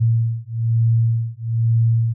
sine beating tone pair, 114.2 / 115.3 Hz, A#2 / A#2, -35 / -19 cents, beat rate 1.1 Hz, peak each -18 dBFS, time 0-2.14 s, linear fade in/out 20 ms, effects none

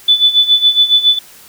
sine tone with tremolo, 3485 Hz, A7, 17 cents flat, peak -4 dBFS, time 0.08-1.19 s, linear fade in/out 5 ms, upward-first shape sine, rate 7.2 Hz, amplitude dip 80%, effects white hiss -40 dBFS RMS until 1.48 s

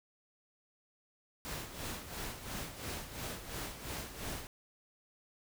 pink noise with tremolo, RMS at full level -40 dBFS, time 1.45-4.47 s, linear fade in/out 0 ms, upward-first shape sine, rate 2.9 Hz, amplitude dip 65%, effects none

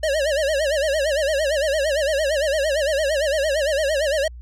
square tone with vibrato, 587.3 Hz, D5, in tune, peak -19 dBFS, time 0.03-4.28 s, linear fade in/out 5 ms, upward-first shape sine, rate 8.8 Hz, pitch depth 150 cents each way, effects added 60 Hz sine -35 dBFS peak until 4.41 s + low-pass 9000 Hz 12 dB/octave

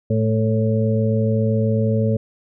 harmonic tone with a mistuned harmonic, 110.8 Hz, A2, 13 cents sharp, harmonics 1 / 2 / 4 / 5, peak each -18 / -21 / -24 / -25 dBFS, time 0.1-2.17 s, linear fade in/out 5 ms, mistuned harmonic 2, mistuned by -24 cents, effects none

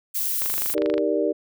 violet noise, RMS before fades -25 dBFS, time 0.14-0.75 s, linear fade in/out 20 ms
click train, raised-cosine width 0.3 ms, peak -16 dBFS, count 15, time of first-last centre 0.42-0.98 s, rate 25 Hz
sine chord, Eb major seventh, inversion none, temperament equal with one note detuned, 312.4 / 392 / 466.2 / 587.3 Hz, Eb4 / G4 / Bb4 / D5, +7 / 0 / 0 / 0 cents, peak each -25 dBFS, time 0.74-1.33 s, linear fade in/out 20 ms
effects none

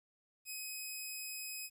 10% pulse tone, 2530 Hz, D#7, 28 cents sharp, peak -33 dBFS, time 0.45-1.7 s, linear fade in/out 50 ms, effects 12-bit

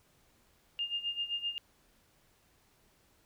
sine tone with tremolo, 2818 Hz, F7, 15 cents sharp, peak -30 dBFS, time 0.79-1.58 s, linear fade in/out 0 ms, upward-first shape sine, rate 7.7 Hz, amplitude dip 80%, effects pink hiss -68 dBFS RMS until 3.25 s

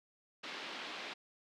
white band-pass noise, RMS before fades -45 dBFS, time 0.43-1.14 s, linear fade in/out 10 ms, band 210 to 3900 Hz, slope 24 dB/octave, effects none

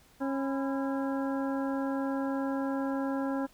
harmonic tone with a mistuned harmonic, 272.3 Hz, C#4, 31 cents flat, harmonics 1 / 2 / 3 / 4 / 5 / 6, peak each -30 / -36 / -40 / -42 / -44 / -46 dBFS, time 0.2-3.47 s, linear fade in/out 20 ms, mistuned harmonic 4, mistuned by -140 cents, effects pink hiss -61 dBFS RMS until 3.53 s

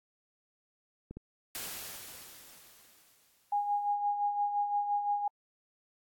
clicks, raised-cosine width 3 ms, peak -30 dBFS, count 2, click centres 1.11 / 1.17 s
white noise with exponential decay, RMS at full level -38 dBFS, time 1.55-3.95 s, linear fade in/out 0 ms, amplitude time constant 520 ms
sine tone with tremolo, 820 Hz, G#5, 22 cents flat, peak -26 dBFS, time 3.52-5.28 s, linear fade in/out 5 ms, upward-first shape sine, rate 5.8 Hz, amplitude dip 55%
effects AAC 64 kbps

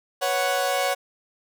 sawtooth chord, B suspended second, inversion none, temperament equal, 493.9 / 554.4 / 740 Hz, B4 / C#5 / F#5, 0 / 0 / 0 cents, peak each -27 / -21 / -21 dBFS, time 0.21-0.95 s, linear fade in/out 20 ms, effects none

